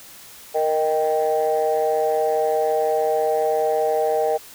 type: chord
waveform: sine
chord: Eb major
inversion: second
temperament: equal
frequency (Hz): 466.2 / 622.3 / 784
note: Bb4 / Eb5 / G5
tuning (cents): 0 / 0 / 0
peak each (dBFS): -20 / -21 / -22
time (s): 0.54-4.38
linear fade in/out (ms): 20
effects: tanh soft clip ceiling -11 dBFS + white hiss -43 dBFS RMS until 4.54 s